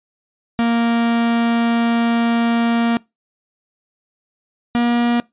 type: tone pair in turn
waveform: 45% pulse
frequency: 233.1 / 238.3 Hz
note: A#3 / A#3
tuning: 0 / +38 cents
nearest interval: unison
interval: 38 cents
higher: second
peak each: -14 dBFS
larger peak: neither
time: 0.59-2.97 / 4.75-5.2 s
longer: first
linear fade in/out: 0 ms
effects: noise-tail reverb RT60 0.2 s tail -23 dB re dry + resampled to 8000 Hz